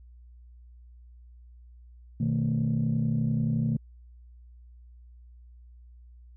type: tone cluster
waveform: sine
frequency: 123 / 154.5 / 223.6 Hz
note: B2 / D#3 / A3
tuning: -7 / -12 / +28 cents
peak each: -27 dBFS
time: 2.2-3.77 s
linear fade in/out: 5 ms
effects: tanh soft clip ceiling -18 dBFS + added 60 Hz sine -48 dBFS peak until 6.36 s